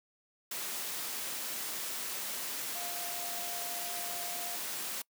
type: tone in noise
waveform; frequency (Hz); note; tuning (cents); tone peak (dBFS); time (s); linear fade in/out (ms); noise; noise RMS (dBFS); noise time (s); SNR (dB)
sine; 700; F5; +4; -44; 2.75-4.56; 5; white; -38; 0.51-5.02; -9
effects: noise-tail reverb RT60 0.1 s tail -25 dB re dry + high-pass 200 Hz 12 dB/octave